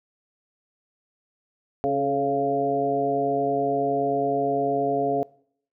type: harmonic tone with a mistuned harmonic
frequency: 138.59 Hz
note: C#3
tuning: in tune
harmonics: 1 / 2 / 3 / 4 / 5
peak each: -36 / -29 / -25 / -30 / -24 dBFS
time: 1.84-5.23 s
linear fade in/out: 0 ms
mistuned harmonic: 3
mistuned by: +38 cents
effects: noise-tail reverb RT60 0.6 s tail -22 dB re dry